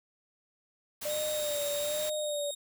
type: noise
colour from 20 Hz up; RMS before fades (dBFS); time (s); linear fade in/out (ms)
white; -39; 1.01-2.1; 10
type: tone with vibrato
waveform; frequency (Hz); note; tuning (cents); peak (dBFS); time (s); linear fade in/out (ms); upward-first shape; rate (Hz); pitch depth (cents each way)
sine; 594; D5; +20; -31; 1.05-2.51; 5; sine; 1.2; 47
type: tone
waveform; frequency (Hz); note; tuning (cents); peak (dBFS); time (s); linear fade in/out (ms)
20% pulse; 3729; A#7; 0; -31; 1.09-2.55; 10
effects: none